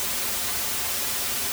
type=noise with comb filter; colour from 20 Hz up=white; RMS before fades=-27 dBFS; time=0-1.52 s; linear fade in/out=0 ms; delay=6.3 ms; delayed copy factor=-1; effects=none